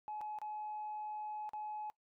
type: tone with dropouts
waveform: sine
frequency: 849 Hz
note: G#5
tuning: 38 cents sharp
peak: -39 dBFS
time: 0.08-1.9 s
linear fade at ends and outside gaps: 0 ms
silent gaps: 0.209-0.214 / 0.387-0.416 / 1.492-1.534 s
effects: noise-tail reverb RT60 0.1 s tail -22 dB re dry + tanh soft clip ceiling -36 dBFS